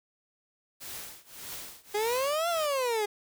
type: noise with tremolo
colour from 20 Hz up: white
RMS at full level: -39 dBFS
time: 0.8-2.67 s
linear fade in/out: 20 ms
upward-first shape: triangle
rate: 1.7 Hz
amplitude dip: 95%
type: exponential two-way sweep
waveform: 30% pulse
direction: up then down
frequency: 406.6 to 698.5 to 406.6 Hz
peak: -24 dBFS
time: 1.94-3.06 s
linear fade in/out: 10 ms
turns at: 2.49 s
effects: none